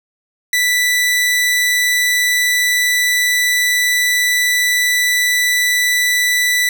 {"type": "tone", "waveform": "sawtooth", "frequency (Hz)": 1975.5, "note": "B6", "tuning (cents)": 0, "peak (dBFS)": -9, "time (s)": [0.53, 6.69], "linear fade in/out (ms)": 2, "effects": []}